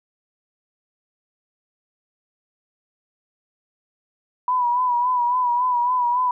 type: tone with vibrato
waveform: sine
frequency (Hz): 983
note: B5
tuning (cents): -8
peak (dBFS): -17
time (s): 4.48-6.31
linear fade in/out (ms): 2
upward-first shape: sine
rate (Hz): 3.6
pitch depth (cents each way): 50
effects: none